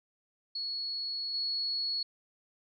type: tone with level steps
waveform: sine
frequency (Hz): 4363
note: C#8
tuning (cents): -28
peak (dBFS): -33 / -30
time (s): 0.55-2.03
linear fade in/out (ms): 5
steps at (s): 1.34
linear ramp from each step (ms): 2
effects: none